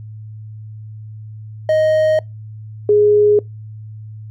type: tone pair in turn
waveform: triangle / sine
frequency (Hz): 624 / 416.5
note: D#5 / G#4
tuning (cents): +5 / +5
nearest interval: perfect fifth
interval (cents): 700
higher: first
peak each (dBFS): -9 / -8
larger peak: second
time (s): 1.69-2.19 / 2.89-3.39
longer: neither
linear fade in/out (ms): 2
effects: noise-tail reverb RT60 0.2 s tail -25 dB re dry + added 108 Hz sine -30 dBFS peak until 4.3 s